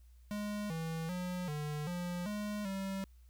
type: tone with pitch steps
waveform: square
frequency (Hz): 207.7 / 162.8 / 180.4 / 149.3 / 176.7 / 208.4 / 193.6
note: G#3 / E3 / F#3 / D3 / F3 / G#3 / G3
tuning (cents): 0 / -21 / -44 / +29 / +21 / +6 / -21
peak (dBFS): -37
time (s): 0.31-3.04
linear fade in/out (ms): 0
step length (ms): 390
effects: added 60 Hz sine -56 dBFS peak until 3.29 s + white hiss -75 dBFS RMS until 3.29 s